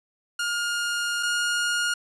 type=tone pair in turn; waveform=sawtooth; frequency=1418 / 1426.1 Hz; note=F6 / F6; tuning=+26 / +36 cents; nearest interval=unison; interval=10 cents; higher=second; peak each=-21 / -19 dBFS; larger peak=second; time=0.39-1.23 / 1.23-1.94 s; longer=first; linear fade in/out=5 ms; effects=resampled to 24000 Hz + 9-bit